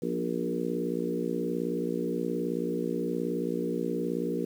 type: harmonic tone with a mistuned harmonic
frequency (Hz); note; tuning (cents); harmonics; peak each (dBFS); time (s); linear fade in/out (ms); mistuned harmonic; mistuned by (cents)
58.8; A#1; +16; 3 / 4 / 5 / 6 / 7 / 8; -35 / -35 / -35 / -35 / -35 / -35; 0.02-4.45; 5; 4; +23
effects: 9-bit